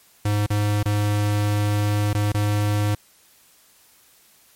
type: tone with dropouts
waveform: square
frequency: 103.83 Hz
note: G#2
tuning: in tune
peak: -19 dBFS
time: 0.25-2.95 s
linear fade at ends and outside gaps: 5 ms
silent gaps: 0.464-0.502 / 0.83-0.856 / 2.132-2.147 / 2.321-2.344 s
effects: white hiss -55 dBFS RMS until 4.55 s + MP3 64 kbps